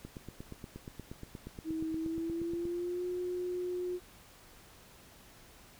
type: click train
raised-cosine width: 3 ms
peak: -30 dBFS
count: 23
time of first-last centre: 0.05-2.654 s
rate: 8.45 Hz
type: tone with pitch glide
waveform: sine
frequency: 320 to 359.2 Hz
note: D#4 to F4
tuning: +49 to +49 cents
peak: -33 dBFS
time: 1.64-4 s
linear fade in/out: 50 ms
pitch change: +200 cents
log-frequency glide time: 1.94-3.05 s
effects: pink hiss -57 dBFS RMS until 5.79 s